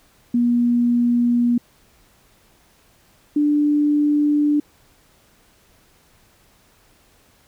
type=tone pair in turn; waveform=sine; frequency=240 / 294.8 Hz; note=B3 / D4; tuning=-49 / +7 cents; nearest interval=major third; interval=356 cents; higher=second; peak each=-14 dBFS; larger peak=neither; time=0.34-1.58 / 3.36-4.6 s; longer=neither; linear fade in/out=5 ms; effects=pink hiss -56 dBFS RMS until 7.47 s